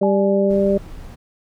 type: harmonic tone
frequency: 197.4 Hz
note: G3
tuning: 12 cents sharp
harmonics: 1 / 2 / 3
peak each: -18 / -18 / -18 dBFS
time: 0.01-0.78 s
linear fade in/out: 10 ms
type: tone with exponential decay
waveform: sine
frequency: 840 Hz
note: G#5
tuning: 19 cents sharp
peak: -21 dBFS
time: 0.03-0.91 s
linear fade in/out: 1 ms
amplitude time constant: 190 ms
type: noise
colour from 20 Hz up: brown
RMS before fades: -35 dBFS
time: 0.49-1.16 s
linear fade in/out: 20 ms
effects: none